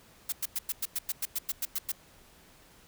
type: noise bursts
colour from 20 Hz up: blue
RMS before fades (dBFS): -31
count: 13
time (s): 0.29-1.919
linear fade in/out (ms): 5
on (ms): 33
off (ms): 100
effects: pink hiss -58 dBFS RMS until 2.87 s